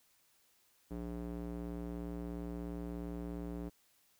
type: tone with band-pass filter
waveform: square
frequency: 58.5 Hz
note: A#1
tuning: 7 cents sharp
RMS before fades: -42 dBFS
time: 0.9-3.7 s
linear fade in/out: 20 ms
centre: 290 Hz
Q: 1.1
effects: white hiss -71 dBFS RMS until 4.19 s